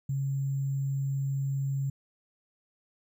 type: tone with sample-and-hold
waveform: sine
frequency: 137.4 Hz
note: C#3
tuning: 15 cents flat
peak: -27 dBFS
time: 0.09-1.9 s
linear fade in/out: 5 ms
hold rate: 7350 Hz
effects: none